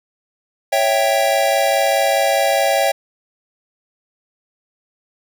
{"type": "chord", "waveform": "square", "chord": "C# diminished", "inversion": "none", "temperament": "equal", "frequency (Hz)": [554.4, 659.3, 784], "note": ["C#5", "E5", "G5"], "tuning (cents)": [0, 0, 0], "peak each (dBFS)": -19, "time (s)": [0.72, 2.92], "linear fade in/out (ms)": 10, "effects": []}